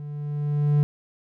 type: tone with level ramp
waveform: triangle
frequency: 146.83 Hz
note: D3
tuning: in tune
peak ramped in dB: -31 to -13 dBFS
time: 0-0.83 s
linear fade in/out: 0 ms
effects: none